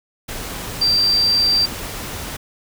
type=tone in noise; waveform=sine; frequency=4699 Hz; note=D8; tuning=in tune; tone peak=-13 dBFS; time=0.81-1.66 s; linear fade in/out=10 ms; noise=pink; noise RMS=-29 dBFS; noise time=0.28-2.37 s; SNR=+13 dB; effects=none